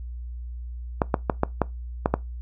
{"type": "clicks", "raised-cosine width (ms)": 1, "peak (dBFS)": -5, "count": 7, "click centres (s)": [1.018, 1.142, 1.298, 1.434, 1.617, 2.059, 2.14], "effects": ["noise-tail reverb RT60 0.2 s tail -21 dB re dry", "added 60 Hz sine -32 dBFS peak until 2.41 s"]}